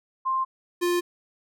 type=tone pair in turn; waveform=sine / square; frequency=1052 / 351.1 Hz; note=C6 / F4; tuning=+9 / +9 cents; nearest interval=octave + perfect fifth; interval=1900 cents; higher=first; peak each=-22 dBFS; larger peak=neither; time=0.25-0.45 / 0.81-1.01 s; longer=neither; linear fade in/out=20 ms; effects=none